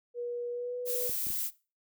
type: tone with pitch glide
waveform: sine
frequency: 481.6 to 493.1 Hz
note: B4 to B4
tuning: -44 to -3 cents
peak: -33 dBFS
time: 0.14-1.11 s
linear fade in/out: 50 ms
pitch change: +41 cents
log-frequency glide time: 0.5-0.76 s
type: noise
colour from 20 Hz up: violet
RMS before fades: -33 dBFS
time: 0.85-1.51 s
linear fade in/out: 50 ms
type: clicks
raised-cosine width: 3 ms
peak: -33 dBFS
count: 3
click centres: 1.095 / 1.269 / 1.303 s
effects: noise-tail reverb RT60 0.3 s tail -18 dB re dry